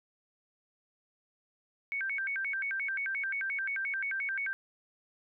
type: tone with vibrato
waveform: sine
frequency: 1868 Hz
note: A#6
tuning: 3 cents sharp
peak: -31 dBFS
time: 1.92-4.53 s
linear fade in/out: 0 ms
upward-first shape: square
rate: 5.7 Hz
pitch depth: 300 cents each way
effects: none